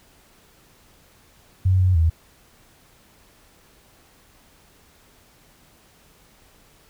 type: tone with pitch steps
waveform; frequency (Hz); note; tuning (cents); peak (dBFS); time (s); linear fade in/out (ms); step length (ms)
sine; 93.3 / 92.1 / 81.3; F#2 / F#2 / E2; +15 / -7 / -23; -14; 1.65-2.1; 10; 150
effects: pink hiss -55 dBFS RMS until 6.89 s